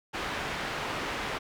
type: low-pass noise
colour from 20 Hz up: white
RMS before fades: -34 dBFS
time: 0.13-1.39 s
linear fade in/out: 20 ms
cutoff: 2100 Hz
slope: 12 dB/octave
effects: none